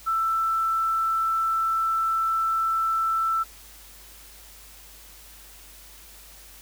sine tone, 1329 Hz, E6, 14 cents sharp, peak -21 dBFS, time 0.06-3.44 s, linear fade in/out 20 ms, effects added 50 Hz sine -51 dBFS peak until 6.61 s + white hiss -48 dBFS RMS until 6.61 s

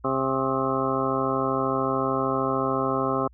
harmonic tone with a mistuned harmonic, 133.3 Hz, C3, 33 cents sharp, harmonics 1 / 2 / 3 / 4 / 5 / 6 / 8 / 9 / 10, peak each -34 / -29 / -29 / -30 / -32 / -34 / -29 / -35 / -31 dBFS, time 0.04-3.28 s, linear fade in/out 10 ms, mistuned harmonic 10, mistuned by -51 cents, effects added 60 Hz sine -50 dBFS peak until 3.33 s

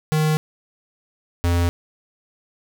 square tone pair in turn, 154.8 / 86.4 Hz, D#3 / F2, -9 / -18 cents, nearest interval minor seventh, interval 1009 cents, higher first, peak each -17 dBFS, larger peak neither, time 0.12-0.37 / 1.44-1.69 s, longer neither, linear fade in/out 0 ms, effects none

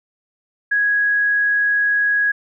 sine tone, 1661.2 Hz, G#6, in tune, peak -14 dBFS, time 0.71-2.32 s, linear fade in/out 10 ms, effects none

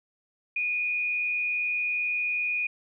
sine tone with frequency modulation, 2455 Hz, D#7, 24 cents flat, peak -25 dBFS, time 0.56-2.67 s, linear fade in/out 5 ms, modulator 87.6 Hz, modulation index 0.55, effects none

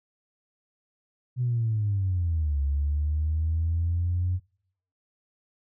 sine linear two-way sweep, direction down then up, 126.7 to 69.3 to 91.3 Hz, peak -22 dBFS, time 1.36-4.4 s, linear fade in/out 50 ms, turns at 2.61 s, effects noise-tail reverb RT60 0.7 s tail -25 dB re dry + tanh soft clip ceiling -18 dBFS

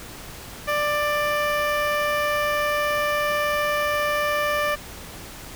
15% pulse tone with notch filter, 591 Hz, D5, 11 cents sharp, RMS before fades -23 dBFS, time 0.67-4.76 s, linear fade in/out 20 ms, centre 7600 Hz, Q 0.62, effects pink hiss -39 dBFS RMS until 5.55 s

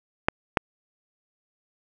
clicks, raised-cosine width 0.5 ms, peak -3 dBFS, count 2, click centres 0.285 / 0.572 s, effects none

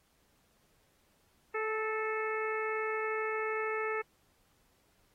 harmonic tone with a mistuned harmonic, 435.7 Hz, A4, 17 cents flat, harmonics 1 / 2 / 3 / 4 / 5 / 6, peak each -34 / -42 / -38 / -40 / -40 / -47 dBFS, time 1.54-4.02 s, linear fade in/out 10 ms, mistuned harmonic 4, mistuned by +24 cents, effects pink hiss -71 dBFS RMS until 5.14 s + AAC 48 kbps

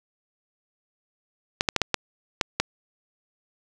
clicks, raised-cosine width 0.2 ms, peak -3 dBFS, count 7, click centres 1.609 / 1.688 / 1.763 / 1.817 / 1.943 / 2.412 / 2.6 s, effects none

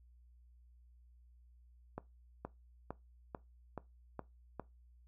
accelerating click train, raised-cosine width 1 ms, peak -27 dBFS, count 7, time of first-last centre 1.98-4.597 s, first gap 470 ms, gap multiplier 0.97, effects noise-tail reverb RT60 0.2 s tail -19 dB re dry + added 60 Hz sine -60 dBFS peak until 5.07 s

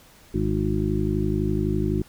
harmonic tone, 51.91 Hz, G#1, in tune, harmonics 1 / 2 / 3 / 4 / 6 / 7, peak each -28 / -28 / -28 / -28 / -28 / -28 dBFS, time 0.34-2.02 s, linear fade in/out 5 ms, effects pink hiss -52 dBFS RMS until 2.08 s

